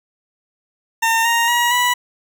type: tone with pitch steps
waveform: 20% pulse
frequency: 909 / 932.4 / 956.4 / 981 Hz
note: A#5 / A#5 / A#5 / B5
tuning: -44 / 0 / +44 / -12 cents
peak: -9 dBFS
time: 1.02-1.94 s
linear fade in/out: 10 ms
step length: 230 ms
effects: none